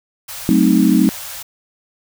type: band-stop noise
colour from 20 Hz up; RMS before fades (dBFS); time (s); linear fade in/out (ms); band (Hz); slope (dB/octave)
white; -30; 0.28-1.43; 10; 140 to 520; 48
type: chord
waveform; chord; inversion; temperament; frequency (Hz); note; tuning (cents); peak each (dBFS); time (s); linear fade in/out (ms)
sine; F# diminished seventh; none; equal with one note detuned; 187.8 / 220 / 261.6 / 311.1; F#3 / A3 / C4 / Eb4; +26 / 0 / 0 / 0; -15; 0.49-1.09; 0
effects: none